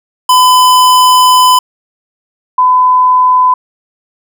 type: tone pair in turn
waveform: square / sine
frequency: 1008 / 1008 Hz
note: B5 / B5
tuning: +35 / +35 cents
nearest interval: unison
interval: 0 cents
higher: neither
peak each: -4 dBFS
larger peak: neither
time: 0.29-1.59 / 2.58-3.54 s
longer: first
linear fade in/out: 5 ms
effects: none